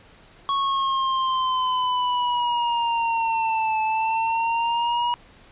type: exponential two-way sweep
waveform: square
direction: down then up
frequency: 1108.7 to 873 to 965 Hz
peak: -21 dBFS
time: 0.49-5.14 s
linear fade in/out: 0 ms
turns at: 3.81 s
effects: pink hiss -51 dBFS RMS until 5.51 s + resampled to 8000 Hz